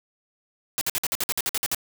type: noise bursts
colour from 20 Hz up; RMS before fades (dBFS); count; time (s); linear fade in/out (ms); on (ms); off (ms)
white; -25; 12; 0.78-1.747; 0; 32; 53
effects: none